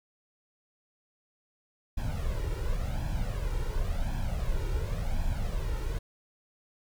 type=noise with flanger; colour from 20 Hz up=brown; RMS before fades=-30 dBFS; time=1.97-5.99 s; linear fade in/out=10 ms; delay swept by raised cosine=1.2 to 2.17 ms; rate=0.92 Hz; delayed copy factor=+0.75; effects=none